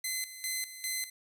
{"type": "tone with tremolo", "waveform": "10% pulse", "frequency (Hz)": 2047, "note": "C7", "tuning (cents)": -38, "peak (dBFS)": -23, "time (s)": [0.04, 1.1], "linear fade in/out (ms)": 5, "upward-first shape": "square", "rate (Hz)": 2.5, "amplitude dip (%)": 75, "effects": []}